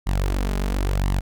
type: tone with flanger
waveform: sawtooth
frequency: 47.51 Hz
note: F#1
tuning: 47 cents sharp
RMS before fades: -22 dBFS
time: 0.06-1.21 s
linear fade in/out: 20 ms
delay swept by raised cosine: 0.99 to 4.89 ms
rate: 0.97 Hz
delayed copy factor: +0.6
effects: none